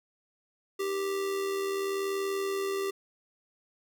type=tone with amplitude modulation; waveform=square; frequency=392 Hz; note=G4; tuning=in tune; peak=-28 dBFS; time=0.79-2.91 s; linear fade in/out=10 ms; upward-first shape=sine; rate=80.8 Hz; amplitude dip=40%; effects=none